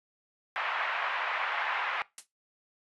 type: band-pass noise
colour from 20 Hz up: pink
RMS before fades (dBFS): -32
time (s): 0.56-2.02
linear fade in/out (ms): 0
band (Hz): 820 to 2500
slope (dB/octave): 24
type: noise with exponential decay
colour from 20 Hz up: blue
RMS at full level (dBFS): -34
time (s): 2.18-2.27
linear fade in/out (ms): 2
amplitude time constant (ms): 18
effects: noise-tail reverb RT60 0.2 s tail -20 dB re dry + resampled to 24000 Hz